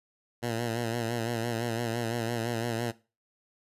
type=tone with vibrato; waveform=10% pulse; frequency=116.5 Hz; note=A#2; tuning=1 cent flat; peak=-21 dBFS; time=0.42-2.92 s; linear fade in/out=20 ms; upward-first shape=sine; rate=5.9 Hz; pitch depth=62 cents each way; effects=noise-tail reverb RT60 0.3 s tail -18 dB re dry + resampled to 32000 Hz